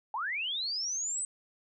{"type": "linear sweep", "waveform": "sine", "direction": "up", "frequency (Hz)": [803, 8240], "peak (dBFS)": -31, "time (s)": [0.14, 1.25], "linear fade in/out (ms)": 2, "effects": []}